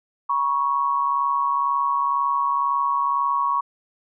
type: tone pair together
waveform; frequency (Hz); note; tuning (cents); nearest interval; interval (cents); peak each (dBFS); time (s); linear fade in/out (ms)
sine; 966.7 / 1108.7; B5 / C#6; -37 / 0; major second; 237; -24 / -20; 0.29-3.61; 10
effects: none